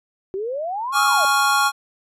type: exponential two-way sweep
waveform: sine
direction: up then down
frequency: 370 to 1355 to 573 Hz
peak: -23 dBFS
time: 0.34-1.25 s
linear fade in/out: 0 ms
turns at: 1.04 s
type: chord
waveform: square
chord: Db major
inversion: second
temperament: equal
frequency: 830.6 / 1108.7 / 1396.9 Hz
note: Ab5 / Db6 / F6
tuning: 0 / 0 / 0 cents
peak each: -22 / -20 / -20 dBFS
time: 0.92-1.72 s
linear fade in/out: 50 ms
effects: resampled to 32000 Hz